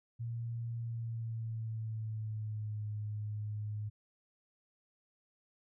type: tone with pitch glide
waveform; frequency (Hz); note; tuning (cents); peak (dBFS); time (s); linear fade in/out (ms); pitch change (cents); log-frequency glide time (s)
sine; 116.54 to 105.64; A#2 to G#2; 0 to +30; -36; 0.19-3.9; 20; -170; 0.77-2.86
effects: none